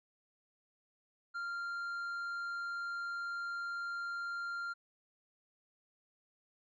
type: tone with tanh clipping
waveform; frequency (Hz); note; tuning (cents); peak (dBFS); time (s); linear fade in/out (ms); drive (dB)
sine; 1391; F6; -7; -38; 1.34-4.74; 20; 5
effects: none